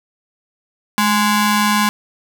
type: ring-modulated tone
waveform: sawtooth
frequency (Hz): 624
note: D#5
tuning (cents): +5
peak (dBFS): -6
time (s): 0.98-1.89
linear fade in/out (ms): 0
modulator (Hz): 413
effects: none